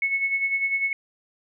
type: tone with tremolo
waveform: sine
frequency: 2200 Hz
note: C#7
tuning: 14 cents flat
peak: -19 dBFS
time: 0.02-0.93 s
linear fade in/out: 2 ms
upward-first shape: sine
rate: 10 Hz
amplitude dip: 60%
effects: none